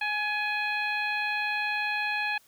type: harmonic tone with a mistuned harmonic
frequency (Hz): 835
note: G#5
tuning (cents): +9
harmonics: 1 / 2 / 3 / 4 / 5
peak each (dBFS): -33 / -31 / -30 / -41 / -41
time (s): 0.01-2.38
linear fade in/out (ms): 5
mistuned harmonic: 2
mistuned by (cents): +21
effects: white hiss -61 dBFS RMS until 2.47 s